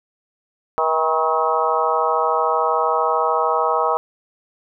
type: harmonic tone with a mistuned harmonic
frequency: 159.9 Hz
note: D#3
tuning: 48 cents sharp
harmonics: 3 / 4 / 5 / 6 / 7 / 8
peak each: -23 / -23 / -23 / -23 / -23 / -23 dBFS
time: 0.78-3.97 s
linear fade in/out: 0 ms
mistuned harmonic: 7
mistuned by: -42 cents
effects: none